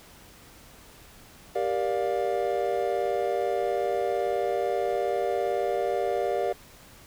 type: chord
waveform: triangle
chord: G minor seventh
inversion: none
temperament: just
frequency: 392 / 470.4 / 588 / 705.6 Hz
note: G4 / Bb4 / D5 / F5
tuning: 0 / +16 / +2 / +18 cents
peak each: -28 dBFS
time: 1.55-6.53 s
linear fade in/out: 10 ms
effects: pink hiss -51 dBFS RMS until 7.06 s